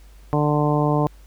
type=harmonic tone; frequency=148.5 Hz; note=D3; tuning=20 cents sharp; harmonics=1 / 2 / 3 / 4 / 5 / 6 / 7; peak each=-20 / -23 / -25 / -26 / -27 / -28 / -28 dBFS; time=0.33-1.07 s; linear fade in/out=0 ms; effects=added 50 Hz sine -43 dBFS peak until 1.26 s + pink hiss -56 dBFS RMS until 1.26 s